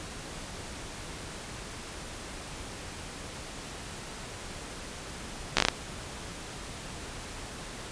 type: slowing click train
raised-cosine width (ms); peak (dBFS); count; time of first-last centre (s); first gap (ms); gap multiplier
0.2; -3; 6; 5.57-5.685; 14; 1.25
effects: pink hiss -41 dBFS RMS until 7.91 s + resampled to 22050 Hz